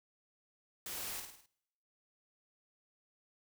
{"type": "noise with echo", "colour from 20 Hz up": "white", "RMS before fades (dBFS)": -43, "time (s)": [0.86, 1.2], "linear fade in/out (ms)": 2, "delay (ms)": 52, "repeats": 5, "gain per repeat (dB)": -5, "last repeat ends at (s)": 1.46, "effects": ["noise-tail reverb RT60 0.9 s tail -26 dB re dry"]}